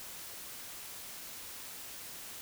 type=silence; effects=white hiss -46 dBFS RMS until 2.41 s